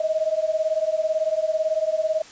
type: beating tone pair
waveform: sine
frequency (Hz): 622.3 / 640.3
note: D#5 / D#5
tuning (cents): 0 / +49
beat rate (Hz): 18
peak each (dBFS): -23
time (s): 0-2.22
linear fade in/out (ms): 5
effects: white hiss -45 dBFS RMS until 2.31 s + resampled to 16000 Hz